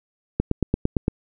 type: click train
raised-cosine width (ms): 3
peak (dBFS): -6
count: 7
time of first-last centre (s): 0.4-1.081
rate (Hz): 8.81
effects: none